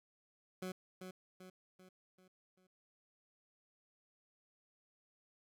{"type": "tone with echo", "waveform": "20% pulse", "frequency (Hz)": 185, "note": "F#3", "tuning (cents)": 0, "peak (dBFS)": -36, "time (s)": [0.62, 0.72], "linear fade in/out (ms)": 5, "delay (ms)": 390, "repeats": 5, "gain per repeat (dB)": -6, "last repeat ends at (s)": 2.67, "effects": []}